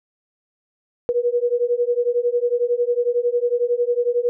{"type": "beating tone pair", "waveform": "sine", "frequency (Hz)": [477.5, 488.5], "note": ["A#4", "B4"], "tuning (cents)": [42, -19], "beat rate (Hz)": 11, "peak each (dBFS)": -20, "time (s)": [1.09, 4.29], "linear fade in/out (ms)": 0, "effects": []}